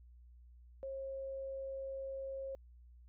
sine tone, 539 Hz, C#5, 49 cents flat, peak -40 dBFS, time 0.83-2.55 s, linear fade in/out 0 ms, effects added 60 Hz sine -56 dBFS peak until 3.08 s

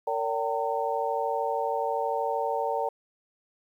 sine tone cluster, 458.4 / 571 / 771 / 912 Hz, A#4 / D5 / G5 / A#5, -29 / -49 / -29 / -38 cents, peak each -31 dBFS, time 0.07-2.89 s, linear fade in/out 5 ms, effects 10-bit

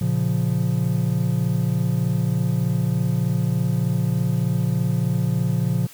triangle chord, Bb minor, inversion none, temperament just, 116.54 / 139.85 / 174.81 Hz, Bb2 / Db3 / F3, 0 / +16 / +2 cents, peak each -21 dBFS, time 0.01-5.87 s, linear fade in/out 5 ms, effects white hiss -45 dBFS RMS until 5.93 s

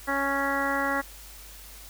harmonic tone, 277.2 Hz, C#4, in tune, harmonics 1 / 2 / 3 / 4 / 5 / 6 / 7, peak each -32 / -32 / -32 / -32 / -32 / -32 / -32 dBFS, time 0.07-1.02 s, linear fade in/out 20 ms, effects added 50 Hz sine -47 dBFS peak until 1.89 s + white hiss -47 dBFS RMS until 1.89 s

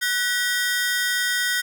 sawtooth ring-modulated tone, 1709 Hz, G#6, 49 cents sharp, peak -14 dBFS, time 0.01-1.62 s, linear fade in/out 20 ms, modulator 218 Hz, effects none

